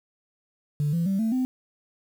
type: tone with pitch steps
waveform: sine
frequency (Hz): 147.1 / 168.97 / 194.1 / 223 / 256.1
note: D3 / E3 / G3 / A3 / C4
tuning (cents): +3 / +43 / -17 / +23 / -37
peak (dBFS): -20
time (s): 0.8-1.45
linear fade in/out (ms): 0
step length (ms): 130
effects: tanh soft clip ceiling -19 dBFS + 8-bit